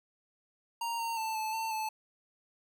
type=tone with pitch steps; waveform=square; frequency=931 / 920 / 886 / 872 / 895 / 872 Hz; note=A#5 / A#5 / A5 / A5 / A5 / A5; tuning=-2 / -23 / +12 / -16 / +29 / -16 cents; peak=-33 dBFS; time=0.81-1.89 s; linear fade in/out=5 ms; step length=180 ms; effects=none